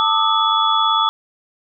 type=tone cluster; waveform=sine; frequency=891 / 1198 / 1296 / 3409 Hz; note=A5 / D6 / E6 / G#7; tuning=+22 / +34 / -30 / +45 cents; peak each=-19 dBFS; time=0-1.09 s; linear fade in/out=0 ms; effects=none